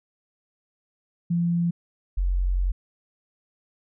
sine tone pair in turn, 171.4 / 45.4 Hz, F3 / F#1, -32 / -32 cents, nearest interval octave + major seventh, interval 2300 cents, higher first, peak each -20 dBFS, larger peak neither, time 1.3-1.71 / 2.17-2.72 s, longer second, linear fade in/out 10 ms, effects none

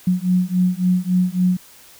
sine beating tone pair, 180.1 / 183.7 Hz, F#3 / F#3, -46 / -12 cents, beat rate 3.6 Hz, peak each -18 dBFS, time 0.07-1.57 s, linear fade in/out 5 ms, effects white hiss -46 dBFS RMS until 1.99 s

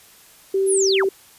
sine tone, 387.2 Hz, G4, 21 cents flat, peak -16 dBFS, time 0.54-1.09 s, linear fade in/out 5 ms
sine linear sweep, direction down, 11360 to 63.6 Hz, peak -19 dBFS, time 0.66-1.06 s, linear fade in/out 50 ms
effects white hiss -49 dBFS RMS until 1.38 s + resampled to 32000 Hz

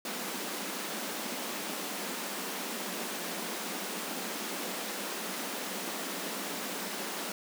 pink high-pass noise, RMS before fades -37 dBFS, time 0.05-7.32 s, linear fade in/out 2 ms, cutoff 180 Hz, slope 96 dB/octave, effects none

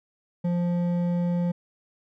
sine tone with hard clipping, 174.7 Hz, F3, 1 cent sharp, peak -24 dBFS, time 0.44-1.52 s, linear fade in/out 10 ms, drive 8 dB, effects none

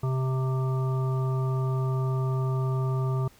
harmonic tone, 130.81 Hz, C3, in tune, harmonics 1 / 3 / 5 / 7 / 9, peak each -24 / -35 / -41 / -42 / -39 dBFS, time 0.03-3.28 s, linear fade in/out 5 ms, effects pink hiss -57 dBFS RMS until 3.39 s

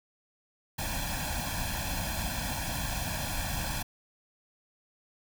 pink noise with comb filter, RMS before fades -33 dBFS, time 0.78-3.83 s, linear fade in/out 10 ms, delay 1.2 ms, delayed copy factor +0.95, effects none

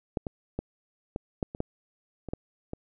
clicks, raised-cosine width 2 ms, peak -14 / -19 / -17 / -18 / -14 / -24 / -15 / -24 / -17 / -21 dBFS, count 10, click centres 0.172 / 0.268 / 0.59 / 1.161 / 1.428 / 1.549 / 1.604 / 2.287 / 2.335 / 2.734 s, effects none

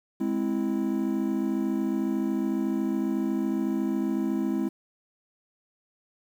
triangle chord, Ab augmented, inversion none, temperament equal, 207.7 / 261.6 / 329.6 Hz, Ab3 / C4 / E4, 0 / 0 / 0 cents, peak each -27 dBFS, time 0.2-4.69 s, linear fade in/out 10 ms, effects 9-bit

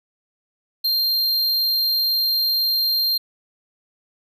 square tone, 4186 Hz, C8, in tune, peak -18 dBFS, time 0.84-3.18 s, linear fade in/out 10 ms, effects none

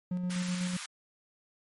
triangle tone with tremolo, 180.1 Hz, F#3, 46 cents flat, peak -27 dBFS, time 0.11-0.77 s, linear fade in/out 5 ms, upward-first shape square, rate 8 Hz, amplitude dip 30%
pink high-pass noise, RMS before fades -41 dBFS, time 0.3-0.86 s, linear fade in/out 5 ms, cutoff 1200 Hz, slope 24 dB/octave
effects MP3 48 kbps

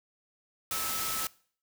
sine tone in noise, 1301 Hz, E6, 23 cents flat, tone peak -39 dBFS, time 0.71-1.27 s, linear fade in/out 2 ms, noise white, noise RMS -33 dBFS, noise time 0.71-1.27 s, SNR -9 dB, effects noise-tail reverb RT60 0.5 s tail -22 dB re dry

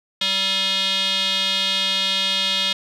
square tone with band-pass filter, 192.8 Hz, G3, 28 cents flat, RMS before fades -21 dBFS, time 0.21-2.73 s, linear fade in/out 5 ms, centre 3500 Hz, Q 5.5, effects none

